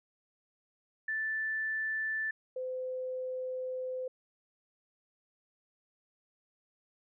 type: tone pair in turn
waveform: sine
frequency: 1760 / 511.9 Hz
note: A6 / C5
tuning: 0 / -38 cents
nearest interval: octave + major sixth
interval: 2138 cents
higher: first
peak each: -31 / -34 dBFS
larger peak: first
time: 1.08-2.31 / 2.56-4.08 s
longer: second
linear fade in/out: 5 ms
effects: none